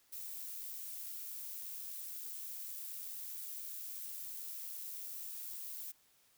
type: noise with amplitude modulation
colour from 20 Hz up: violet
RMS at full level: -44 dBFS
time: 0.12-5.92 s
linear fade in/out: 10 ms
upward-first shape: sine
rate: 88.7 Hz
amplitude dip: 25%
effects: white hiss -70 dBFS RMS until 6.37 s